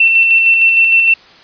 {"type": "tone with tremolo", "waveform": "sine", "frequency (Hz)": 2692, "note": "E7", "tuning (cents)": 36, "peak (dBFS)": -5, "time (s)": [0, 1.14], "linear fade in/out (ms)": 5, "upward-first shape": "square", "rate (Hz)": 6.5, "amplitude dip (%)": 30, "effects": ["white hiss -41 dBFS RMS until 1.43 s", "resampled to 11025 Hz"]}